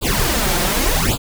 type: noise with flanger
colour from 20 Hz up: pink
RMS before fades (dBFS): -17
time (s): 0.01-1.18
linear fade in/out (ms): 50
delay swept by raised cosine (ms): 0.25 to 5.75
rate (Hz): 0.88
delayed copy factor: +0.95
effects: none